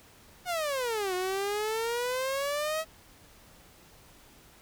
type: exponential two-way sweep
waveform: sawtooth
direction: down then up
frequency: 740 to 361.1 to 647 Hz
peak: -25 dBFS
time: 0.45-2.85 s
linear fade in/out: 50 ms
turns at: 1.14 s
effects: pink hiss -56 dBFS RMS until 4.61 s